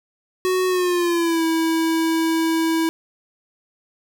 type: tone with pitch glide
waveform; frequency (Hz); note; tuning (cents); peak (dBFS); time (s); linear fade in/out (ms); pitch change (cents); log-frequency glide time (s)
square; 370 to 325.8; F#4 to E4; 0 to -20; -18; 0.45-2.89; 0; -220; 0.67-1.44
effects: none